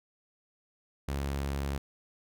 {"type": "tone", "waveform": "sawtooth", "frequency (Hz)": 69.6, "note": "C#2", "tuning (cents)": 8, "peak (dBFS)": -27, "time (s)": [1.08, 1.78], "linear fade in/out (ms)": 5, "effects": []}